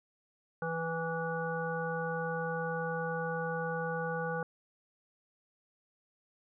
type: harmonic tone with a mistuned harmonic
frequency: 164.81 Hz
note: E3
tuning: in tune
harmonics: 1 / 3 / 5 / 7 / 9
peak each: -38 / -36 / -40 / -43 / -39 dBFS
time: 0.62-4.43 s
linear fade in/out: 2 ms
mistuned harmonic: 9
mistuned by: -21 cents
effects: none